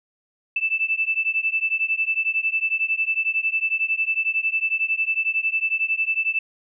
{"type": "beating tone pair", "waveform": "sine", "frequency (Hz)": [2637, 2648], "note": ["E7", "E7"], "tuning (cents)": [0, 7], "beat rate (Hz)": 11, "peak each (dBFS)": -23, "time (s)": [0.56, 6.39], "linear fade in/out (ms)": 5, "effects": []}